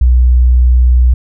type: tone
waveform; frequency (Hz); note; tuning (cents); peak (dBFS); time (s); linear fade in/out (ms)
sine; 61.74; B1; 0; -4; 0.01-1.14; 5
effects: none